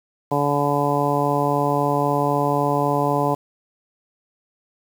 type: harmonic tone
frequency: 143.8 Hz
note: D3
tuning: 36 cents flat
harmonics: 1 / 2 / 3 / 4 / 5 / 6 / 7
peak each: -25 / -25 / -25 / -25 / -25 / -25 / -25 dBFS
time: 0.31-3.35 s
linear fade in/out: 10 ms
effects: 7-bit